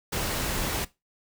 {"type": "noise", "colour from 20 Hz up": "pink", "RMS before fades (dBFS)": -29, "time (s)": [0.12, 0.85], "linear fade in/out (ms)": 10, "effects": ["noise-tail reverb RT60 0.2 s tail -17 dB re dry"]}